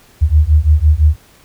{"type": "beating tone pair", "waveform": "sine", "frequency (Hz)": [73.42, 79.32], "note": ["D2", "D#2"], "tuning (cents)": [0, 34], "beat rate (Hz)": 5.9, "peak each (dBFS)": -10, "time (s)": [0.21, 1.16], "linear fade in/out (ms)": 20, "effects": ["pink hiss -47 dBFS RMS until 1.44 s"]}